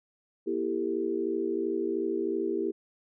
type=tone cluster; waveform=sine; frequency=240.6 / 330.9 / 393.8 / 446.8 Hz; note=B3 / E4 / G4 / A4; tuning=-45 / +7 / +8 / +27 cents; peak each=-37 / -31 / -30 / -37 dBFS; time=0.46-2.72 s; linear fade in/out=20 ms; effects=none